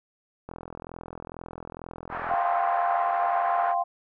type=click train; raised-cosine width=1 ms; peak=-24 dBFS; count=79; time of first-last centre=0.49-2.338 s; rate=42.2 Hz
type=band-pass noise; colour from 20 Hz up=pink; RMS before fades=-32 dBFS; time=2.09-3.75 s; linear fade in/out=50 ms; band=720 to 1500 Hz; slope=24 dB/octave
type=chord; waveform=sine; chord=F suspended second; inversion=none; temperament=equal; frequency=698.5 / 784 / 1046.5 Hz; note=F5 / G5 / C6; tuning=0 / 0 / 0 cents; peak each=-25 / -28 / -30 dBFS; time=2.29-3.84 s; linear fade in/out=20 ms
effects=none